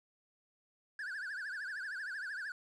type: tone with vibrato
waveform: triangle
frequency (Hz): 1600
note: G6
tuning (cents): +35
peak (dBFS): -37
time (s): 0.99-2.52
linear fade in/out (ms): 2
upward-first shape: triangle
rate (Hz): 13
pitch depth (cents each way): 200
effects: resampled to 24000 Hz + 11-bit